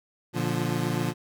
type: chord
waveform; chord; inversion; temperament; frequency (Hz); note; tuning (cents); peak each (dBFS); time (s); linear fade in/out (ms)
25% pulse; Bb major; none; equal with one note detuned; 118.99 / 146.83 / 174.61; Bb2 / D3 / F3; +36 / 0 / 0; -26; 0.33-1.14; 50
effects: none